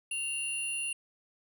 sine tone pair together, 2770 / 9831 Hz, F7 / D#9, -15 / -22 cents, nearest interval octave + minor seventh, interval 2193 cents, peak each -32 / -33 dBFS, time 0.11-0.93 s, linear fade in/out 5 ms, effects tanh soft clip ceiling -28 dBFS

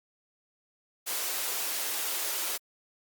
white high-pass noise, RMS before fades -32 dBFS, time 1.06-2.58 s, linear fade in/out 20 ms, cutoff 330 Hz, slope 24 dB/octave, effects Opus 48 kbps

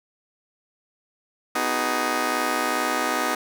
10% pulse chord, G# minor seventh, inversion first, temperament just, 249.2 / 311.5 / 373.8 / 415.3 Hz, B3 / D#4 / F#4 / G#4, +16 / +2 / +18 / 0 cents, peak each -20 / -19 / -24 / -22 dBFS, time 1.55-3.35 s, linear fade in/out 5 ms, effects none

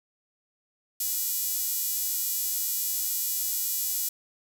5% pulse tone with high-pass filter, 488.1 Hz, B4, 20 cents flat, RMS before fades -29 dBFS, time 1-4.09 s, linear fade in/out 5 ms, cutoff 9900 Hz, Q 3.2, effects none

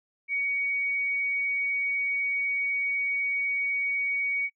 sine tone, 2246 Hz, C#7, 22 cents sharp, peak -25 dBFS, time 0.28-4.5 s, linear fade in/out 50 ms, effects noise-tail reverb RT60 0.1 s tail -25 dB re dry

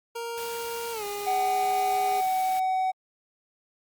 25% pulse tone with pitch glide, 466.2 to 408.2 Hz, A#4 to G#4, 0 to -30 cents, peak -28 dBFS, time 0.15-2.21 s, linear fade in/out 10 ms, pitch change -230 cents, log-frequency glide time 0.92-1.04 s
white noise, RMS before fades -41 dBFS, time 0.37-2.6 s, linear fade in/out 10 ms
triangle tone, 752 Hz, F#5, 28 cents sharp, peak -21 dBFS, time 1.26-2.92 s, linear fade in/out 20 ms
effects Opus 48 kbps

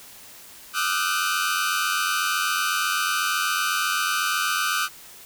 sawtooth tone cluster, 1197 / 1291 / 1444 / 1532 Hz, D6 / E6 / F#6 / G6, +33 / -37 / -43 / -40 cents, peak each -24 dBFS, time 0.73-4.89 s, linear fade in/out 50 ms, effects white hiss -45 dBFS RMS until 5.25 s

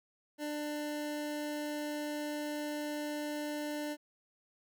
25% pulse tone, 297.4 Hz, D4, 22 cents sharp, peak -32 dBFS, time 0.38-3.97 s, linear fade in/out 50 ms, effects none

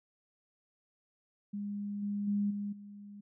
sine tone with level steps, 203.8 Hz, G#3, 32 cents flat, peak -35 / -32 / -28 / -34 / -46 dBFS, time 1.53-3.21 s, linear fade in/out 10 ms, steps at 2.02 / 2.27 / 2.5 / 2.72 s, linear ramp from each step 10 ms, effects none

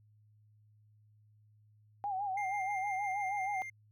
sine tone with vibrato, 787 Hz, G5, 7 cents sharp, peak -33 dBFS, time 2.04-3.62 s, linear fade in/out 0 ms, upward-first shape sine, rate 6.3 Hz, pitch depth 93 cents each way
triangle tone with tremolo, 2106 Hz, C7, 11 cents sharp, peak -37 dBFS, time 2.37-3.7 s, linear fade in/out 5 ms, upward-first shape square, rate 6 Hz, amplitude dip 25%
effects added 106 Hz sine -62 dBFS peak until 3.91 s

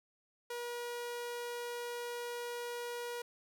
sawtooth tone, 480 Hz, B4, 49 cents flat, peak -35 dBFS, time 0.5-3.22 s, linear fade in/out 5 ms, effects none

